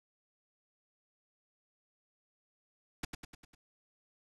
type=noise with echo; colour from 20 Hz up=pink; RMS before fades=-36 dBFS; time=3.03-3.05 s; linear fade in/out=5 ms; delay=100 ms; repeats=5; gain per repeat=-5 dB; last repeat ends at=3.55 s; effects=low-pass 9000 Hz 12 dB/octave